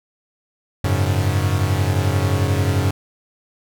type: chord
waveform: 45% pulse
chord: F# suspended second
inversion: none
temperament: equal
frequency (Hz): 92.5 / 103.83 / 138.59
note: F#2 / G#2 / C#3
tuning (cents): 0 / 0 / 0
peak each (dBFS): -19 / -21 / -23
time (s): 0.84-2.91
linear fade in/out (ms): 5
effects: none